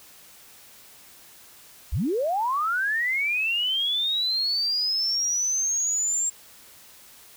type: linear sweep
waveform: sine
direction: up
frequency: 40.27 to 7459 Hz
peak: -22 dBFS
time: 1.92-6.3 s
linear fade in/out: 10 ms
effects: white hiss -50 dBFS RMS until 7.36 s